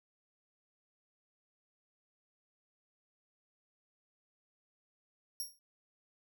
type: tone with exponential decay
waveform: 15% pulse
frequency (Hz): 5588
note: F8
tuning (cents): 0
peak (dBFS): -28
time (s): 5.4-5.59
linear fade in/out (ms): 1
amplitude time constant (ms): 40
effects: none